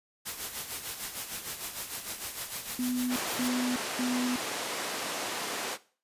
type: noise with tremolo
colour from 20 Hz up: white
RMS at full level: -35 dBFS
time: 0.25-3.49 s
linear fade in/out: 20 ms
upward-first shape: sine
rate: 6.6 Hz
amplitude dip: 60%
type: tone bursts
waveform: sine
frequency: 249.2 Hz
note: B3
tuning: 16 cents sharp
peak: -28 dBFS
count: 3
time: 2.79-4.36 s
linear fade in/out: 2 ms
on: 370 ms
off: 230 ms
type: band-pass noise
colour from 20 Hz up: pink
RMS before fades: -35 dBFS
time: 3.08-5.78 s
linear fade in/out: 50 ms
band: 380 to 11000 Hz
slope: 12 dB/octave
effects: noise-tail reverb RT60 0.4 s tail -18 dB re dry + resampled to 32000 Hz